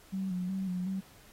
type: tone with vibrato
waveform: sine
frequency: 186.1 Hz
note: F#3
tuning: 10 cents sharp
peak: -31 dBFS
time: 0.12-1.01 s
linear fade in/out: 20 ms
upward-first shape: square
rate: 2.7 Hz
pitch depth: 48 cents each way
effects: pink hiss -58 dBFS RMS until 1.32 s + AAC 48 kbps